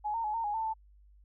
sine tone with pitch steps, 841 / 915 / 848 / 914 / 830 / 892 / 883 Hz, G#5 / A#5 / G#5 / A#5 / G#5 / A5 / A5, +22 / -32 / +36 / -34 / -1 / +23 / +6 cents, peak -30 dBFS, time 0.04-0.74 s, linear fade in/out 20 ms, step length 100 ms, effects added 50 Hz sine -56 dBFS peak until 1.24 s

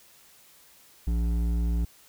sine tone with hard clipping, 57.6 Hz, A#1, 20 cents flat, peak -25 dBFS, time 1.07-1.85 s, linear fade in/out 5 ms, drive 10 dB, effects white hiss -56 dBFS RMS until 2.08 s

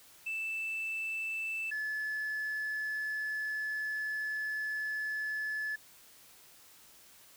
sine tone pair in turn, 2645 / 1724 Hz, E7 / A6, +5 / -36 cents, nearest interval perfect fifth, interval 741 cents, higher first, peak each -32 / -31 dBFS, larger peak second, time 0.26-1.71 / 1.71-5.76 s, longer second, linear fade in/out 10 ms, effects tanh soft clip ceiling -31 dBFS + white hiss -58 dBFS RMS until 7.36 s

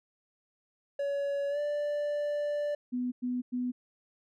triangle tone with pitch glide, 564 to 586.9 Hz, C#5 to D5, +30 to -1 cents, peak -27 dBFS, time 0.99-2.75 s, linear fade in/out 5 ms, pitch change +69 cents, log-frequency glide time 1.49-1.59 s
sine tone bursts, 248.2 Hz, B3, 9 cents sharp, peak -29 dBFS, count 3, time 2.92-3.72 s, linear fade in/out 20 ms, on 200 ms, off 100 ms
effects none

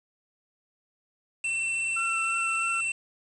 square tone, 2692 Hz, E7, 36 cents sharp, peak -27 dBFS, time 1.44-2.92 s, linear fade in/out 5 ms
sine tone with vibrato, 1345 Hz, E6, 34 cents sharp, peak -30 dBFS, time 1.96-2.81 s, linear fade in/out 10 ms, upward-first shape triangle, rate 3 Hz, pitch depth 24 cents each way
effects resampled to 22050 Hz + 8-bit

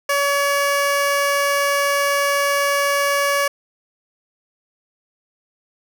15% pulse tone, 566 Hz, C#5, 36 cents sharp, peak -10 dBFS, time 0.09-3.48 s, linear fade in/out 5 ms, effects none

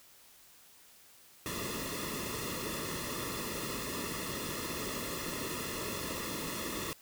pink noise with comb filter, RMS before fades -38 dBFS, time 1.46-6.93 s, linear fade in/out 0 ms, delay 1.3 ms, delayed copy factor -0.85, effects white hiss -59 dBFS RMS until 7.01 s

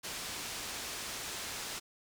white low-pass noise, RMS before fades -41 dBFS, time 0.03-1.8 s, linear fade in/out 20 ms, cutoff 7400 Hz, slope 12 dB/octave, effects none

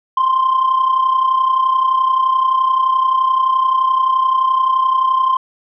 sine tone with amplitude modulation, 1046.5 Hz, C6, in tune, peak -7 dBFS, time 0.17-5.37 s, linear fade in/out 5 ms, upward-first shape sine, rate 31.6 Hz, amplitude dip 65%, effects tanh soft clip ceiling -8 dBFS

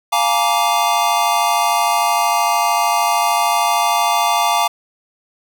square chord, Bb dominant seventh, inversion second, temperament just, 699.2 / 839.1 / 932.3 / 1165.4 Hz, F5 / Ab5 / Bb5 / D6, +2 / +18 / 0 / -14 cents, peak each -20 dBFS, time 0.12-4.68 s, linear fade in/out 10 ms, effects none

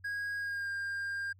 triangle tone with pitch glide, 1643 to 1602.7 Hz, G#6 to G6, -19 to +38 cents, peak -32 dBFS, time 0.04-1.33 s, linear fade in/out 10 ms, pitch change -43 cents, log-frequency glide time 0.37-0.69 s, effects added 93 Hz sine -57 dBFS peak until 1.39 s

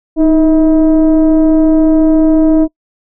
sine tone with frequency modulation, 312.9 Hz, D#4, 10 cents sharp, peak -4 dBFS, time 0.16-2.68 s, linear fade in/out 50 ms, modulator 330 Hz, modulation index 0.62, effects noise-tail reverb RT60 0.1 s tail -25 dB re dry + tanh soft clip ceiling -1 dBFS

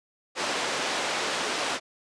pink band-pass noise, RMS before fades -29 dBFS, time 0.35-1.8 s, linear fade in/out 50 ms, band 430 to 6000 Hz, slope 12 dB/octave, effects resampled to 22050 Hz

